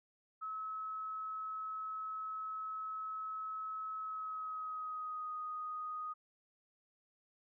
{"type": "tone with pitch glide", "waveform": "sine", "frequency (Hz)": [1290, 1244.6], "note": ["E6", "D#6"], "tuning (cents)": [-38, 0], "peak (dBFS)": -39, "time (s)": [0.41, 6.14], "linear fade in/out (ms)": 20, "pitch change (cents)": -62, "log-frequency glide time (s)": [3.98, 5.33], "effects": []}